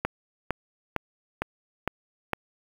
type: click train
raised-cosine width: 0.5 ms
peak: -10 dBFS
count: 6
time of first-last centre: 0.05-2.333 s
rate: 2.19 Hz
effects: 7-bit